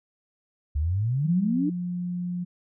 sine exponential sweep, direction up, 69.3 to 311.1 Hz, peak -22 dBFS, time 0.75-1.7 s, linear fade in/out 10 ms
sine tone, 177.5 Hz, F3, 28 cents sharp, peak -27 dBFS, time 1.24-2.45 s, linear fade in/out 20 ms
effects none

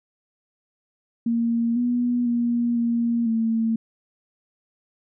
sine tone with pitch steps, 232.5 / 243.1 / 237.6 / 234.3 / 225.6 Hz, A#3 / B3 / A#3 / A#3 / A3, -4 / -27 / +33 / +9 / +44 cents, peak -19 dBFS, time 1.26-3.76 s, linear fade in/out 5 ms, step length 500 ms, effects none

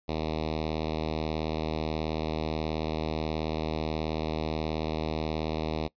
5% pulse tone with notch filter, 78.5 Hz, D#2, 16 cents sharp, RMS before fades -31 dBFS, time 0.08-5.88 s, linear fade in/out 10 ms, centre 1500 Hz, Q 0.6, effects noise-tail reverb RT60 0.1 s tail -21 dB re dry + resampled to 11025 Hz

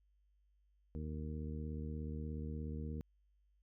harmonic tone, 76.8 Hz, D#2, 22 cents flat, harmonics 1 / 2 / 3 / 4 / 5 / 6, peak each -42 / -46 / -47 / -53 / -58 / -53 dBFS, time 0.95-3.01 s, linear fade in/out 0 ms, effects added 50 Hz sine -70 dBFS peak until 3.62 s

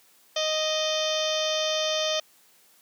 harmonic tone with a mistuned harmonic, 622.3 Hz, D#5, in tune, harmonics 1 / 2 / 3 / 4 / 5 / 6 / 7 / 8 / 9 / 10, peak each -27 / -36 / -39 / -37 / -31 / -31 / -39 / -38 / -36 / -39 dBFS, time 0.36-2.2 s, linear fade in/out 5 ms, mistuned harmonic 6, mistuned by -74 cents, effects white hiss -59 dBFS RMS until 2.81 s + high-pass 150 Hz 12 dB/octave

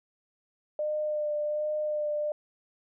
sine tone with vibrato, 602 Hz, D5, 43 cents sharp, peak -27 dBFS, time 0.79-2.32 s, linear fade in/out 2 ms, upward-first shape sine, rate 1.3 Hz, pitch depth 17 cents each way, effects none

